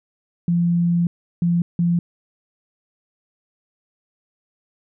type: tone bursts at uneven times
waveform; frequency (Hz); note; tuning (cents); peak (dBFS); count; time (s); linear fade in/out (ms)
sine; 172.1; F3; -25; -15; 3; 0.48-1.07 / 1.42-1.62 / 1.79-1.99; 2
effects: none